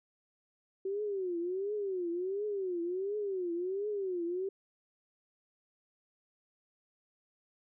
sine tone with vibrato, 378.2 Hz, F#4, 38 cents sharp, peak -32 dBFS, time 0.85-4.49 s, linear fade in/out 5 ms, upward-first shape triangle, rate 1.4 Hz, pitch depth 210 cents each way, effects none

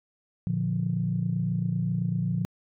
sine chord, Bb major, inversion none, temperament equal, 116.54 / 146.83 / 174.61 Hz, Bb2 / D3 / F3, 0 / 0 / 0 cents, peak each -29 / -30 / -27 dBFS, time 0.47-2.45 s, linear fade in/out 0 ms, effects tanh soft clip ceiling -15 dBFS

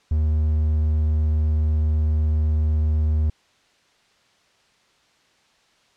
triangle tone, 77 Hz, D#2, 17 cents flat, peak -15 dBFS, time 0.11-3.3 s, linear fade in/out 5 ms, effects white hiss -60 dBFS RMS until 5.96 s + low-pass 5000 Hz 12 dB/octave

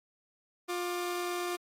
sawtooth tone pair together, 354 / 1188.1 Hz, F4 / D6, +23 / +20 cents, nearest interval octave + major sixth, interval 2097 cents, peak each -29 / -36 dBFS, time 0.68-1.57 s, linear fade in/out 20 ms, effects AAC 48 kbps

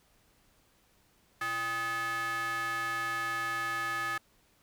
square ring-modulated tone, 230 Hz, A#3, 23 cents flat, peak -29 dBFS, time 1.41-4.18 s, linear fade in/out 5 ms, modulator 1490 Hz, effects pink hiss -67 dBFS RMS until 4.62 s

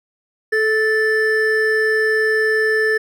triangle tone pair together, 435.7 / 1760 Hz, A4 / A6, -17 / 0 cents, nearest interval 2 octaves, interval 2417 cents, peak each -15 dBFS, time 0.52-2.98 s, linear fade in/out 10 ms, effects none

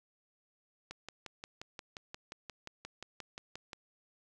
click train, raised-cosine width 0.2 ms, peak -26 dBFS, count 17, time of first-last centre 0.91-3.732 s, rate 5.67 Hz, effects none

